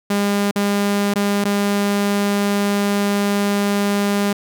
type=tone with dropouts; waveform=sawtooth; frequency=202.4 Hz; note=G#3; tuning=44 cents flat; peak=-12 dBFS; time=0.1-4.33 s; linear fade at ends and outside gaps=5 ms; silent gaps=0.512-0.558 / 1.139-1.157 / 1.442-1.451 s; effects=none

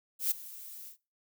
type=noise with ADSR envelope; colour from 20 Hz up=violet; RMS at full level=-27 dBFS; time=0.19-0.97 s; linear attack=120 ms; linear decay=12 ms; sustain=-19 dB; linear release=100 ms; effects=noise-tail reverb RT60 0.3 s tail -21 dB re dry

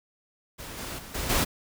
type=noise with level steps; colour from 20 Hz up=pink; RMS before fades=-40 / -36 / -43 / -32 / -24 dBFS; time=0.58-1.45 s; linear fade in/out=20 ms; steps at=0.77 / 0.98 / 1.14 / 1.29 s; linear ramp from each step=10 ms; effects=none

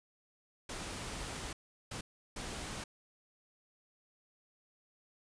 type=noise bursts at uneven times; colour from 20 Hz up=pink; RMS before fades=-42 dBFS; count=3; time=0.69-1.53 / 1.91-2.01 / 2.36-2.84 s; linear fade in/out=5 ms; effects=resampled to 22050 Hz

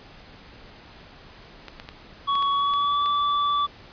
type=clicks; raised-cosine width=0.2 ms; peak=-19 dBFS; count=7; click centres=1.683 / 1.799 / 1.889 / 2.354 / 2.425 / 2.737 / 3.06 s
type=tone with pitch glide; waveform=square; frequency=1120 to 1158.2 Hz; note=C#6 to D6; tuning=+18 to -24 cents; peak=-21 dBFS; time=2.27-3.67 s; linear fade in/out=20 ms; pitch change=+58 cents; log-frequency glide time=2.5-3.04 s
effects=pink hiss -47 dBFS RMS until 3.92 s + resampled to 11025 Hz

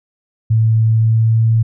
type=tone with pitch glide; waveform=sine; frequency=111.5 to 112.86 Hz; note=A2 to A2; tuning=+23 to +44 cents; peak=-9 dBFS; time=0.5-1.63 s; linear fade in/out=10 ms; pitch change=+21 cents; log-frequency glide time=0.91-1.42 s; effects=none

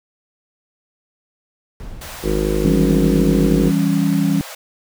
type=noise with exponential decay; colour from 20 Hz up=brown; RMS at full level=-30 dBFS; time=1.8-3.41 s; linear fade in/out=0 ms; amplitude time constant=350 ms
type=high-pass noise; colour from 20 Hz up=pink; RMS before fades=-34 dBFS; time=2.01-4.55 s; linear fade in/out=5 ms; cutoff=500 Hz; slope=96 dB/octave
type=harmonic tone; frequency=52.2 Hz; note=G#1; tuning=10 cents sharp; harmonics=1 / 3 / 4 / 5 / 6 / 7 / 8 / 9 / 10; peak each=-21 / -25 / -26 / -32 / -25 / -21 / -32 / -24 / -31 dBFS; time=2.22-3.72 s; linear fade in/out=50 ms
type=chord; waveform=sine; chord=C# diminished; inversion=first; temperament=equal; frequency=164.81 / 196 / 277.2 Hz; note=E3 / G3 / C#4; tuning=0 / 0 / 0 cents; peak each=-18 dBFS; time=2.65-4.41 s; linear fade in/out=0 ms
effects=none

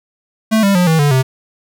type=tone with pitch steps; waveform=square; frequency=220 / 198.28 / 178.7 / 161.05 / 145.15 / 130.81 Hz; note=A3 / G3 / F3 / E3 / D3 / C3; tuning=0 / +20 / +40 / -40 / -20 / 0 cents; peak=-10 dBFS; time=0.51-1.23 s; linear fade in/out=20 ms; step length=120 ms; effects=none

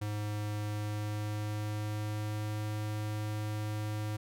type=tone with pitch glide; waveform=square; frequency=105 to 106.34 Hz; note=G#2 to G#2; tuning=+19 to +41 cents; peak=-34 dBFS; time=0.01-4.17 s; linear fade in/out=10 ms; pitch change=+22 cents; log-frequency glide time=0.55-2.63 s; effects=none

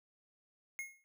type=tone with exponential decay; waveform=square; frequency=2158 Hz; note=C#7; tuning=47 cents flat; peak=-37 dBFS; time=0.79-1.04 s; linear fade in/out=0 ms; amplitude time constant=54 ms; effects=none

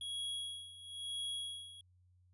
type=tone with tremolo; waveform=square; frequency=3322 Hz; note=G#7; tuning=in tune; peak=-38 dBFS; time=0.01-1.81 s; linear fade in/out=2 ms; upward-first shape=sine; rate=1 Hz; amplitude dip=80%; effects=added 90 Hz sine -65 dBFS peak until 2.33 s + resampled to 24000 Hz

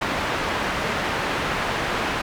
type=low-pass noise; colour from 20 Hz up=white; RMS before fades=-25 dBFS; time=0.01-2.22 s; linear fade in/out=10 ms; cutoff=1800 Hz; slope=12 dB/octave; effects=none

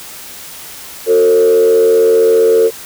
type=tone with frequency modulation; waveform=sine; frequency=450 Hz; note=A4; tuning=39 cents sharp; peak=-5 dBFS; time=1.06-2.71 s; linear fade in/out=50 ms; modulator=84.7 Hz; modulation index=0.64; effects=tanh soft clip ceiling -2 dBFS + white hiss -31 dBFS RMS until 2.85 s

